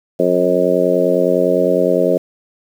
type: harmonic tone with a mistuned harmonic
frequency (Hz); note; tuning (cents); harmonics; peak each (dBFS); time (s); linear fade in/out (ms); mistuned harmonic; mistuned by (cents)
89.9; F#2; -49; 2 / 3 / 4 / 5 / 6 / 7; -22 / -21 / -19 / -18 / -16 / -18; 0.19-2.18; 10; 2; -17
effects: 7-bit